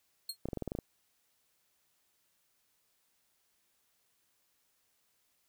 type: tone with exponential decay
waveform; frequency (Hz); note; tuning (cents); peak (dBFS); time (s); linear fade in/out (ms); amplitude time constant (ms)
sawtooth; 4249; C8; +26; -30; 0.29-0.37; 5; 16
type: clicks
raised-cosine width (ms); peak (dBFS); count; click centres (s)
2; -23; 9; 0.456 / 0.487 / 0.532 / 0.573 / 0.623 / 0.677 / 0.719 / 0.751 / 0.788
effects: white hiss -75 dBFS RMS until 5.48 s